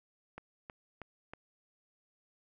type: click train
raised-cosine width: 0.5 ms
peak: -29 dBFS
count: 4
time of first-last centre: 0.38-1.335 s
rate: 3.14 Hz
effects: none